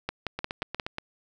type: two click trains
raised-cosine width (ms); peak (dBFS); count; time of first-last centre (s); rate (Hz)
0.3; -13 / -16; 5 / 6; 0.09-0.798 / 0.39-0.984; 5.65 / 8.42
effects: none